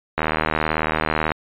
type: click train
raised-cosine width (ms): 0.5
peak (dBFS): -4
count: 90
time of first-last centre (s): 0.18-1.318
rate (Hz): 78.2
effects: resampled to 8000 Hz